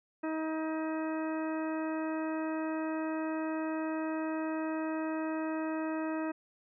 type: harmonic tone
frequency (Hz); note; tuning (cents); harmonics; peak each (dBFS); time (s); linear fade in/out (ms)
316.5; D#4; +30; 1 / 2 / 3 / 4 / 5 / 6 / 8; -33 / -39 / -43 / -45 / -47 / -49 / -51; 0.23-6.32; 10
effects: none

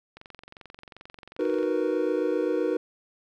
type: click train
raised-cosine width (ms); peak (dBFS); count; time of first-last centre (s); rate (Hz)
0.3; -28; 34; 0.17-1.63; 22.6
type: chord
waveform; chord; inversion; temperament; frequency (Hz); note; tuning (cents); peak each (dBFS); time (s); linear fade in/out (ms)
triangle; B major seventh; first; equal; 311.1 / 370 / 466.2 / 493.9; D#4 / F#4 / A#4 / B4; 0 / 0 / 0 / 0; -27; 1.39-2.77; 5
effects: none

